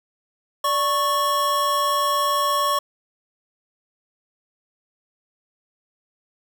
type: tone pair together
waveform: square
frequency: 585 / 1104.3 Hz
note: D5 / C#6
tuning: -7 / -7 cents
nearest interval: major seventh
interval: 1100 cents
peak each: -27 / -20 dBFS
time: 0.64-2.79 s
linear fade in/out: 5 ms
effects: none